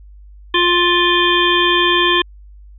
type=harmonic tone; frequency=350.6 Hz; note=F4; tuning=7 cents sharp; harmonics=1 / 3 / 5 / 7 / 9 / 10; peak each=-17 / -17 / -18 / -22 / -17 / -21 dBFS; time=0.54-2.22 s; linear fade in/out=5 ms; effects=added 50 Hz sine -37 dBFS peak until 2.78 s